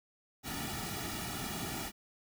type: noise with comb filter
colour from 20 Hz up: pink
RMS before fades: -39 dBFS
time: 0.43-1.92 s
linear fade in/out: 50 ms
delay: 1.9 ms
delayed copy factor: -0.85
effects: none